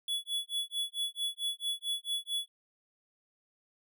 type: tone with tremolo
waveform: square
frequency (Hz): 3400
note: G#7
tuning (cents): +40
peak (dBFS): -30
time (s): 0.08-2.48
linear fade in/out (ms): 2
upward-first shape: sine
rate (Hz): 4.5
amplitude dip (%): 100
effects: none